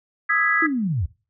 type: chord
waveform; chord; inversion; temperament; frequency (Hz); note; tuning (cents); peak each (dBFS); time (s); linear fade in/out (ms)
sine; E major seventh; third; equal with one note detuned; 1244.5 / 1307.9 / 1661.2 / 1975.5; D#6 / E6 / G#6 / B6; 0 / -14 / 0 / 0; -25 / -26 / -20 / -22; 0.29-0.67; 10
type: linear sweep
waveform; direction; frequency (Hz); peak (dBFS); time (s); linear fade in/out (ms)
sine; down; 332.4 to 69.5; -20; 0.62-1.06; 5
effects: noise-tail reverb RT60 0.3 s tail -18 dB re dry